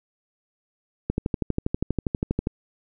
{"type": "click train", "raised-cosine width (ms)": 3, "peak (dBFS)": -10, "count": 18, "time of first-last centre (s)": [1.1, 2.471], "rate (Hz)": 12.4, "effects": []}